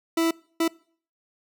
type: tone bursts at uneven times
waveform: 40% pulse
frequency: 329.6 Hz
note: E4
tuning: in tune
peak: -19 dBFS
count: 2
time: 0.17-0.31 / 0.6-0.68 s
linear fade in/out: 5 ms
effects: noise-tail reverb RT60 0.5 s tail -24 dB re dry